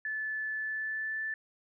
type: tone with pitch glide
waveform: sine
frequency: 1739 to 1757.2 Hz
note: A6 to A6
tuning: -21 to -3 cents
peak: -32 dBFS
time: 0.05-1.34 s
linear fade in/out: 2 ms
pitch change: +18 cents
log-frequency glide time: 0.56-1.22 s
effects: none